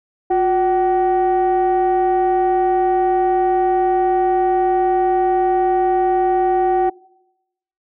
sine tone pair together, 358.7 / 760 Hz, F4 / F#5, +46 / +46 cents, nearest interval octave + minor second, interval 1300 cents, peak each -14 dBFS, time 0.3-6.9 s, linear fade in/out 10 ms, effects noise-tail reverb RT60 0.9 s tail -25 dB re dry + tanh soft clip ceiling -10 dBFS

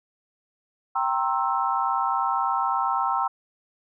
sine chord, C dominant seventh, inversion second, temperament equal with one note detuned, 784 / 932.3 / 1060.5 / 1318.5 Hz, G5 / Bb5 / C6 / E6, 0 / 0 / +23 / 0 cents, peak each -27 dBFS, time 0.95-3.28 s, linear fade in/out 10 ms, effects none

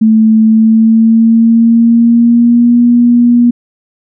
sine tone with pitch glide, 220 to 239.9 Hz, A3 to A#3, 0 to +50 cents, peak -3 dBFS, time 0.01-3.51 s, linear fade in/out 10 ms, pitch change +150 cents, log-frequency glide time 0.44-2.8 s, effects none

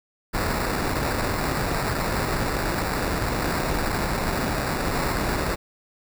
pink noise with sample-and-hold, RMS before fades -25 dBFS, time 0.33-5.56 s, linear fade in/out 20 ms, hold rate 3150 Hz, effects none

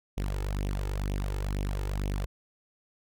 sawtooth tone with flanger, 49 Hz, G1, in tune, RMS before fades -31 dBFS, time 0.17-2.26 s, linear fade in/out 10 ms, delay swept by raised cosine 0.32 to 2.32 ms, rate 2.1 Hz, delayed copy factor +0.7, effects none

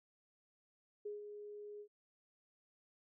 sine tone with ADSR envelope, 415.3 Hz, G#4, in tune, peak -40 dBFS, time 1.05-1.88 s, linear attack 9 ms, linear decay 150 ms, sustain -7 dB, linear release 76 ms, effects none

